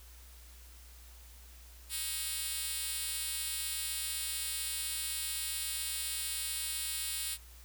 5% pulse tone with high-pass filter, 315.8 Hz, D#4, 26 cents sharp, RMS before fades -37 dBFS, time 1.89-7.38 s, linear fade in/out 50 ms, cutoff 5900 Hz, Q 0.55, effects added 60 Hz sine -52 dBFS peak until 7.64 s + white hiss -58 dBFS RMS until 7.64 s

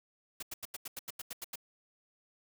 white noise bursts, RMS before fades -41 dBFS, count 11, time 0.4-1.557 s, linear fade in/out 5 ms, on 27 ms, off 86 ms, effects none

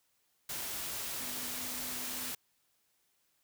sine tone in noise, 249.7 Hz, B3, 19 cents sharp, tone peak -50 dBFS, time 1.2-2.32 s, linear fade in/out 5 ms, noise white, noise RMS -39 dBFS, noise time 0.49-2.35 s, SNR -14 dB, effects white hiss -75 dBFS RMS until 3.43 s

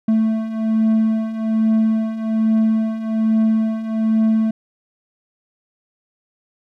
triangle beating tone pair, 220 / 221.2 Hz, A3 / A3, 0 / +9 cents, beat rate 1.2 Hz, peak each -19 / -14 dBFS, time 0.08-4.51 s, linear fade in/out 5 ms, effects none

